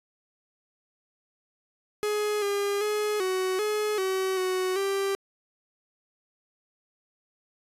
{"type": "tone with pitch steps", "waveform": "45% pulse", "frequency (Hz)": [419.8, 403.7, 421.2, 373.4, 423.2, 378.9, 371.2, 392.7], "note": ["G#4", "G#4", "G#4", "F#4", "G#4", "F#4", "F#4", "G4"], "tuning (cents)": [19, -49, 24, 16, 33, 41, 6, 3], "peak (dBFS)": -25, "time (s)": [2.03, 5.15], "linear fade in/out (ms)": 0, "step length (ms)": 390, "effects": ["resampled to 32000 Hz"]}